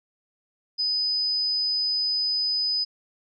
sine tone, 5000 Hz, D#8, 8 cents sharp, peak -22 dBFS, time 0.78-2.85 s, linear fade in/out 20 ms, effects none

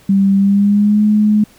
sine tone with pitch glide, 196 to 211.3 Hz, G3 to G#3, 0 to +30 cents, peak -8 dBFS, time 0.09-1.44 s, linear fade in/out 5 ms, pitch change +130 cents, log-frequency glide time 0.36-1.03 s, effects pink hiss -47 dBFS RMS until 1.58 s

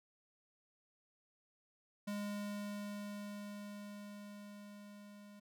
square tone with level ramp, 205.2 Hz, G#3, 21 cents flat, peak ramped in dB -39 to -55 dBFS, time 2.07-5.4 s, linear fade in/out 10 ms, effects none

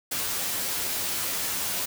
white noise with comb filter, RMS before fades -29 dBFS, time 0.11-1.86 s, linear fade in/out 10 ms, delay 11 ms, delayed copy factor +0.55, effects none

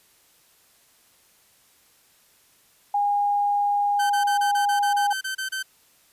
sine tone, 816 Hz, G#5, 31 cents flat, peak -19 dBFS, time 2.94-5.13 s, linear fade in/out 5 ms
sawtooth tone bursts, 1542 Hz, G6, 29 cents flat, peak -23 dBFS, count 12, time 3.99-5.629 s, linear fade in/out 10 ms, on 110 ms, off 29 ms
effects white hiss -59 dBFS RMS until 6.12 s + resampled to 32000 Hz

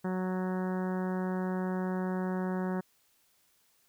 harmonic tone, 185 Hz, F#3, in tune, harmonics 1 / 2 / 3 / 4 / 5 / 6 / 7 / 8 / 9 / 10, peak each -31 / -37 / -42 / -44 / -44 / -48 / -51 / -49 / -50 / -54 dBFS, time 0.04-2.81 s, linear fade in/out 10 ms, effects white hiss -69 dBFS RMS until 3.88 s

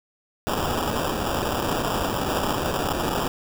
white noise with sample-and-hold, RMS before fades -25 dBFS, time 0.47-3.28 s, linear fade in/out 0 ms, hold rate 2100 Hz, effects none

